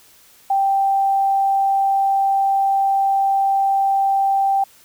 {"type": "tone", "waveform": "sine", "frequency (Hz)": 784, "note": "G5", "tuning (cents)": 0, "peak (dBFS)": -14, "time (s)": [0.5, 4.64], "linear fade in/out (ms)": 5, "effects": ["white hiss -50 dBFS RMS until 4.84 s"]}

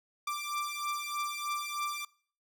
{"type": "beating tone pair", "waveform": "sawtooth", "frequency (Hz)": [1177, 1180.2], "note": ["D6", "D6"], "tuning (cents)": [3, 8], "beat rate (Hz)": 3.2, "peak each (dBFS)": [-33, -33], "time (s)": [0.27, 2.05], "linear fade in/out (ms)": 5, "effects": ["noise-tail reverb RT60 0.5 s tail -23 dB re dry"]}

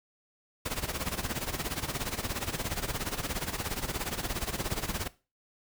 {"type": "noise with tremolo", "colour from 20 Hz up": "pink", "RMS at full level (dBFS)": -31, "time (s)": [0.65, 5.08], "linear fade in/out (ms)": 10, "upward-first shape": "sine", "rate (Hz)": 17, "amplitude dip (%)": 80, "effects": ["noise-tail reverb RT60 0.3 s tail -18 dB re dry"]}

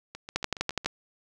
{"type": "two click trains", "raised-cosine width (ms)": 0.2, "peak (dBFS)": [-22, -9], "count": [6, 7], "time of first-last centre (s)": [[0.15, 0.846], [0.36, 0.86]], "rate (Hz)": [7.18, 12], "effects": []}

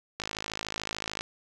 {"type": "click train", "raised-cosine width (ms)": 0.2, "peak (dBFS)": -15, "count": 55, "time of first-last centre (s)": [0.2, 1.209], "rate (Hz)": 53.5, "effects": []}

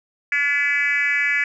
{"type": "tone with frequency modulation", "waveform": "sine", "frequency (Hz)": 2005, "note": "B6", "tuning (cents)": 26, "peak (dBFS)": -16, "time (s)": [0.32, 1.44], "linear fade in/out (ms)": 2, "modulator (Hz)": 287, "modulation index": 1.4, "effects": ["tanh soft clip ceiling -12 dBFS"]}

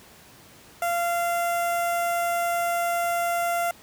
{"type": "tone with notch filter", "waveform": "sawtooth", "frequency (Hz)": 690, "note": "F5", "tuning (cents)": -21, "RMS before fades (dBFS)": -25, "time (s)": [0.82, 3.71], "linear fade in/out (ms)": 2, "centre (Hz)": 4200, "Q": 0.78, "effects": ["pink hiss -50 dBFS RMS until 3.82 s", "high-pass 80 Hz 12 dB/octave"]}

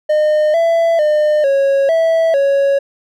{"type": "tone with pitch steps", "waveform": "triangle", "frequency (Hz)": [609, 667, 604, 550, 655, 555], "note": ["D#5", "E5", "D5", "C#5", "E5", "C#5"], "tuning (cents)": [-37, 20, 48, -14, -11, 2], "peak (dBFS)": -8, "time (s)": [0.09, 2.79], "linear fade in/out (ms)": 10, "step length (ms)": 450, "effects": []}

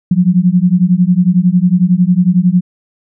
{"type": "beating tone pair", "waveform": "sine", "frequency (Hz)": [174.3, 185.3], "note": ["F3", "F#3"], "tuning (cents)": [-3, 3], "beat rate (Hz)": 11, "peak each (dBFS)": -10, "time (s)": [0.11, 2.61], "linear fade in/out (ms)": 5, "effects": []}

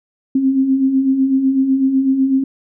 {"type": "beating tone pair", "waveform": "sine", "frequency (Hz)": [260, 268], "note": ["C4", "C4"], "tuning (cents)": [-11, 42], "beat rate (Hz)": 8, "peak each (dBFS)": [-21, -12], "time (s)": [0.35, 2.44], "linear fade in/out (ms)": 5, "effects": []}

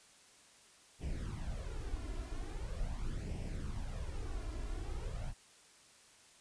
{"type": "noise with flanger", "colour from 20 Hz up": "brown", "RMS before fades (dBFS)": -40, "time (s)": [0.99, 5.34], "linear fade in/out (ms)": 50, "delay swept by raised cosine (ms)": [0.36, 2.96], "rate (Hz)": 0.42, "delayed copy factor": 0.75, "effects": ["white hiss -62 dBFS RMS until 6.4 s", "resampled to 22050 Hz"]}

